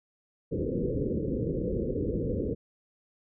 white low-pass noise, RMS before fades -30 dBFS, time 0.51-2.55 s, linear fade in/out 20 ms, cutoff 520 Hz, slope 96 dB/octave, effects none

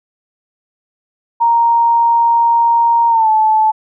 sine tone with pitch glide, 932.3 to 869.9 Hz, A#5 to A5, 0 to -20 cents, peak -8 dBFS, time 1.4-3.72 s, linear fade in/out 20 ms, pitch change -120 cents, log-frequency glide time 3.09-3.29 s, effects none

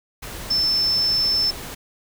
sine tone in noise, 5290 Hz, E8, 5 cents sharp, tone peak -17 dBFS, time 0.5-1.51 s, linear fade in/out 10 ms, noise pink, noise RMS -34 dBFS, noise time 0.22-1.75 s, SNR +14 dB, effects none

